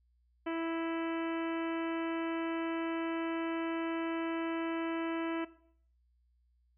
harmonic tone with a mistuned harmonic, 329.6 Hz, E4, in tune, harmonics 1 / 2 / 3 / 4 / 5 / 6 / 7 / 8 / 9, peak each -34 / -40 / -44 / -46 / -48 / -50 / -51 / -52 / -53 dBFS, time 0.46-5.45 s, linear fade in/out 10 ms, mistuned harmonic 9, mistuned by +34 cents, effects noise-tail reverb RT60 0.6 s tail -17 dB re dry + added 60 Hz sine -68 dBFS peak until 6.77 s

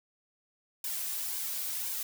blue noise with flanger, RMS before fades -35 dBFS, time 0.84-2.03 s, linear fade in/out 2 ms, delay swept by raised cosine 1.5 to 3.1 ms, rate 1.9 Hz, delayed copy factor -0.65, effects none

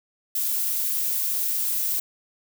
violet noise, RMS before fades -25 dBFS, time 0.35-2 s, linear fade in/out 5 ms, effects none

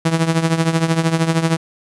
sawtooth tone with tremolo, 163.6 Hz, E3, 13 cents flat, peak -7 dBFS, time 0.05-1.57 s, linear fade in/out 5 ms, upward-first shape triangle, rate 13 Hz, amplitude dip 80%, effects resampled to 24000 Hz

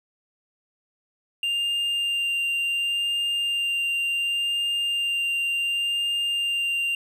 triangle tone with vibrato, 2794 Hz, F7, in tune, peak -21 dBFS, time 1.43-6.95 s, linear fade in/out 2 ms, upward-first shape sine, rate 0.69 Hz, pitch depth 8 cents each way, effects none

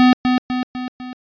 square tone with echo, 251.8 Hz, B3, 34 cents sharp, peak -9 dBFS, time 0-0.13 s, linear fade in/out 0 ms, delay 250 ms, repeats 4, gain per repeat -5 dB, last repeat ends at 1.13 s, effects resampled to 11025 Hz

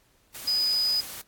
sine tone in noise, 4978 Hz, D#8, in tune, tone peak -22 dBFS, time 0.47-1.01 s, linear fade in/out 10 ms, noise white, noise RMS -39 dBFS, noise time 0.34-1.22 s, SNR +14 dB, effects pink hiss -64 dBFS RMS until 1.27 s + AAC 64 kbps

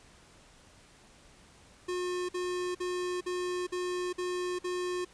square tone bursts, 359.9 Hz, F#4, 48 cents flat, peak -32 dBFS, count 7, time 1.88-5.05 s, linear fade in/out 10 ms, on 410 ms, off 50 ms, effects pink hiss -58 dBFS RMS until 5.13 s + resampled to 22050 Hz

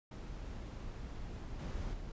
brown noise with level steps, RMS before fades -44 / -40 / -45 dBFS, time 0.11-2.12 s, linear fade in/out 5 ms, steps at 1.59 / 1.93 s, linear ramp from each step 5 ms, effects resampled to 16000 Hz

